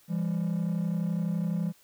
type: tone pair together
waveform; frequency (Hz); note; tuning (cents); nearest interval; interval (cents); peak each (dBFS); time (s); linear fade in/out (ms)
triangle; 168.6 / 200.5; E3 / G3; +39 / +39; minor third; 300; -25 / -28; 0.08-1.73; 50
effects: tanh soft clip ceiling -21 dBFS + white hiss -61 dBFS RMS until 1.83 s